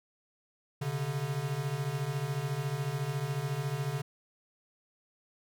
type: beating tone pair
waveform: square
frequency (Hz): 130.81 / 144.81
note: C3 / D3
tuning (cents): 0 / -24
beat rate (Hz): 14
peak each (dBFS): -36 / -34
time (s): 0.81-4.02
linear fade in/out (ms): 10
effects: none